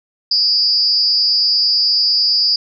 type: tone with amplitude modulation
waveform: sine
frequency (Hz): 4893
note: D#8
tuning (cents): -30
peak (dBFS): -7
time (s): 0.31-2.56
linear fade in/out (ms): 5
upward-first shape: sine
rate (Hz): 271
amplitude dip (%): 100
effects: none